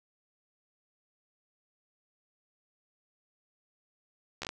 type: slowing click train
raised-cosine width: 0.2 ms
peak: -19 dBFS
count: 5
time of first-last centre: 4.42-4.491 s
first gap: 13 ms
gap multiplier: 1.21
effects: none